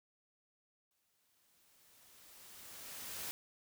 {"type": "noise with exponential growth", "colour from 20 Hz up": "white", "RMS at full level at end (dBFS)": -42, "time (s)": [0.91, 3.31], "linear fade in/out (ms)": 0, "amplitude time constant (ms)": 520, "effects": []}